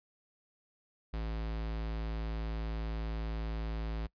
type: tone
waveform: square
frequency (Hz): 55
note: A1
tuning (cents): 0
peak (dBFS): -35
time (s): 1.13-4.07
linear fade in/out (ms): 10
effects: noise-tail reverb RT60 0.1 s tail -22 dB re dry + resampled to 11025 Hz